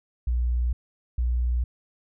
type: tone pair in turn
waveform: sine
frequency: 60.3 / 60.58 Hz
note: B1 / B1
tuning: -41 / -33 cents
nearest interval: unison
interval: 8 cents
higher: second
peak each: -21 dBFS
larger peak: neither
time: 0.27-0.73 / 1.18-1.64 s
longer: neither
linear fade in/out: 5 ms
effects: none